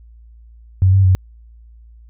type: tone with pitch steps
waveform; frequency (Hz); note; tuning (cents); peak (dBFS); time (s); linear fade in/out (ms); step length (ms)
sine; 93.9 / 96.6 / 93; F#2 / G2 / F#2; +26 / -25 / +9; -8; 0.82-1.15; 0; 110
effects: added 57 Hz sine -40 dBFS peak until 2.09 s